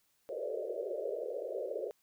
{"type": "band-pass noise", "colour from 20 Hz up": "white", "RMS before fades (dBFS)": -38, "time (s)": [0.29, 1.91], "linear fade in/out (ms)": 0, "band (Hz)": [370, 620], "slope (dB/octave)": 96, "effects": ["white hiss -74 dBFS RMS until 2.02 s"]}